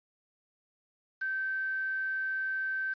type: tone with quantisation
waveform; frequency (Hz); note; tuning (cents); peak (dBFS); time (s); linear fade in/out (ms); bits
sine; 1551; G6; -19; -30; 1.21-2.94; 10; 8
effects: resampled to 11025 Hz